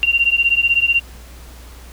sine beating tone pair, 2759 / 2775 Hz, F7 / F7, -22 / -12 cents, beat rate 16 Hz, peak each -16 / -15 dBFS, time 0.03-1 s, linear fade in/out 0 ms, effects added 60 Hz sine -36 dBFS peak until 1.92 s + pink hiss -43 dBFS RMS until 1.92 s

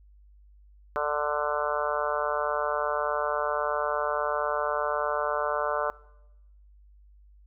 harmonic tone, 148.2 Hz, D3, 16 cents sharp, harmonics 3 / 4 / 5 / 6 / 7 / 8 / 9 / 10, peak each -34 / -30 / -36 / -37 / -33 / -34 / -34 / -36 dBFS, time 0.96-5.9 s, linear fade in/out 0 ms, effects noise-tail reverb RT60 0.9 s tail -21 dB re dry + added 50 Hz sine -52 dBFS peak until 7.46 s

